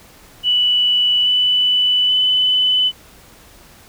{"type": "tone with pitch steps", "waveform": "sine", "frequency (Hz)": [2960, 2984, 3008], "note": ["F#7", "F#7", "F#7"], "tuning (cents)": [0, 14, 28], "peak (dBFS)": -12, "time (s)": [0.43, 2.92], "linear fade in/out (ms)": 50, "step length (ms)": 830, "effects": ["pink hiss -45 dBFS RMS until 3.88 s"]}